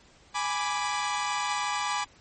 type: chord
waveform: sawtooth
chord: G# diminished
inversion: none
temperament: equal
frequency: 830.6 / 987.8 / 1174.7 Hz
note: G#5 / B5 / D6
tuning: 0 / 0 / 0 cents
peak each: -28 dBFS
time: 0.34-2.05 s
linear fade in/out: 20 ms
effects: pink hiss -57 dBFS RMS until 2.2 s + MP3 32 kbps